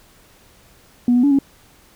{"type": "tone with pitch steps", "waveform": "sine", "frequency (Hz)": [243, 245.7, 285.2, 276], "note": ["B3", "B3", "C#4", "C#4"], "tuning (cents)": [-28, -9, 49, -7], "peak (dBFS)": -10, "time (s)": [1.08, 1.388], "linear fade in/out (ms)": 2, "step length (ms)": 77, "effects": ["tanh soft clip ceiling -7 dBFS", "pink hiss -51 dBFS RMS until 1.95 s"]}